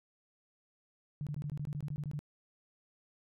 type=tone bursts; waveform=sine; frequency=146.83 Hz; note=D3; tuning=in tune; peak=-35 dBFS; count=13; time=1.21-2.191 s; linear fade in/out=0 ms; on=57 ms; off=20 ms; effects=none